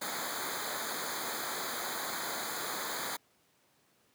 pink noise with comb filter, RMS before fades -37 dBFS, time 0.01-3.17 s, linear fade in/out 10 ms, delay 0.36 ms, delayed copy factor -1, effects pink hiss -69 dBFS RMS until 4.14 s + high-pass 150 Hz 12 dB/octave

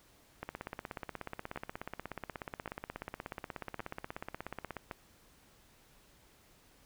two click trains, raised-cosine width 0.5 ms, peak -24 / -24 dBFS, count 4 / 73, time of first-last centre 1.56-4.912 / 0.43-4.767 s, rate 0.895 / 16.6 Hz, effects pink hiss -64 dBFS RMS until 6.85 s

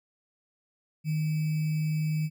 sine tone with sample-and-hold, 155.2 Hz, D#3, 4 cents flat, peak -25 dBFS, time 1.04-2.3 s, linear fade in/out 50 ms, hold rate 2450 Hz, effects none

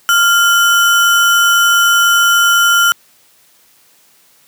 sine tone with sample-and-hold, 1393 Hz, F6, 5 cents flat, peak -7 dBFS, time 0.09-2.92 s, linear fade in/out 0 ms, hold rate 4410 Hz, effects white hiss -50 dBFS RMS until 4.47 s + high-pass 100 Hz 12 dB/octave

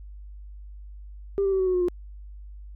sine tone with pitch steps, 397 / 389.5 / 382.1 / 374.9 / 367.9 / 360.9 / 354.1 Hz, G4 / G4 / G4 / F#4 / F#4 / F#4 / F4, +22 / -11 / -44 / +23 / -10 / -43 / +24 cents, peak -19 dBFS, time 1.38-1.884 s, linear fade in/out 0 ms, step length 72 ms, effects tanh soft clip ceiling -17 dBFS + added 50 Hz sine -39 dBFS peak until 2.75 s

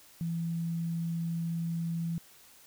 sine tone, 167 Hz, E3, 23 cents sharp, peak -30 dBFS, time 0.21-2.18 s, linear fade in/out 0 ms, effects white hiss -57 dBFS RMS until 2.66 s

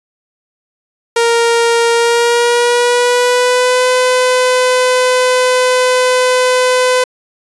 sawtooth tone with pitch glide, 466.2 to 505.5 Hz, A#4 to B4, 0 to +40 cents, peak -5 dBFS, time 1.16-7.04 s, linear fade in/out 5 ms, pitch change +140 cents, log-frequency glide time 1.93-3.88 s, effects resampled to 24000 Hz

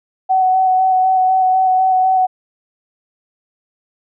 sine tone with vibrato, 750 Hz, F#5, 23 cents sharp, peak -10 dBFS, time 0.29-2.27 s, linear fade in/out 20 ms, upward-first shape square, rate 4 Hz, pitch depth 13 cents each way, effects none

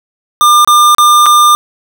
square tone with dropouts, 1200 Hz, D6, 37 cents sharp, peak -4 dBFS, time 0.41-1.55 s, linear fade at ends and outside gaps 0 ms, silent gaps 0.647-0.675 / 0.948-0.983 / 1.259-1.264 s, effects 7-bit

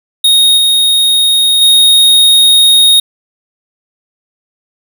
square tone with level steps, 3729 Hz, A#7, in tune, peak -5 / -7 / -4 dBFS, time 0.24-3 s, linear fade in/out 5 ms, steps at 0.57 / 1.61 s, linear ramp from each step 10 ms, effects none

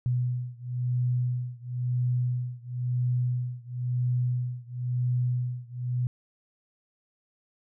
sine beating tone pair, 123.47 / 124.45 Hz, B2 / B2, 0 / +14 cents, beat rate 0.98 Hz, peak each -28 / -29 dBFS, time 0.06-6.07 s, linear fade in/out 0 ms, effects none

